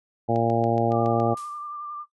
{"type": "harmonic tone", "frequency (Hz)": 115.8, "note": "A#2", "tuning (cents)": -11, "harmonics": [1, 2, 3, 4, 5, 6, 7], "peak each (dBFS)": [-27, -27, -27, -27, -27, -27, -27], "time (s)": [0.28, 1.35], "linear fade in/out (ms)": 20}
{"type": "click train", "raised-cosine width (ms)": 0.2, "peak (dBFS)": -26, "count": 7, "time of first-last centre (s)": [0.36, 1.2], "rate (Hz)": 7.14}
{"type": "tone with vibrato", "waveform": "sine", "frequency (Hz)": 1186, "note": "D6", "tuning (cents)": 17, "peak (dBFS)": -32, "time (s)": [0.9, 2.06], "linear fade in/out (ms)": 50, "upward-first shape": "sine", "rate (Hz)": 11, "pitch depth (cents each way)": 25}
{"type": "noise with exponential decay", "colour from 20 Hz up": "blue", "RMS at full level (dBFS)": -38, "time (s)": [1.37, 1.74], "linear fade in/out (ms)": 1, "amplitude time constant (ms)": 79}
{"effects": ["noise-tail reverb RT60 0.1 s tail -19 dB re dry", "resampled to 24000 Hz"]}